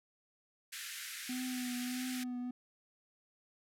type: band-pass noise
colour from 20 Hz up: pink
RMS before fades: -45 dBFS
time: 0.72-2.24 s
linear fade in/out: 10 ms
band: 1500 to 14000 Hz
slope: 48 dB/octave
type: tone with vibrato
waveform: triangle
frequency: 250.6 Hz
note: B3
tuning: 25 cents sharp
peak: -35 dBFS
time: 1.29-2.51 s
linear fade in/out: 5 ms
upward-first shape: triangle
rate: 1.6 Hz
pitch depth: 36 cents each way
effects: none